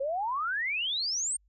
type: exponential sweep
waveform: sine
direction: up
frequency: 523.3 to 8870 Hz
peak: -28 dBFS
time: 0-1.37 s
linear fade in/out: 10 ms
effects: added 50 Hz sine -63 dBFS peak until 1.48 s